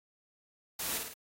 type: noise with echo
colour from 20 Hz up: white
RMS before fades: -36 dBFS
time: 0.79-0.98 s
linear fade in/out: 5 ms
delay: 53 ms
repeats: 3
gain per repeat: -4 dB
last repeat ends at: 1.139 s
effects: AAC 48 kbps